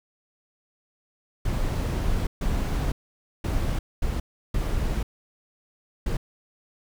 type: noise bursts at uneven times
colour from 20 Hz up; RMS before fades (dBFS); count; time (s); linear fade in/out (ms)
brown; -25; 6; 1.45-2.27 / 2.41-2.92 / 3.44-3.79 / 4.02-4.2 / 4.54-5.03 / 6.06-6.17; 5
effects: none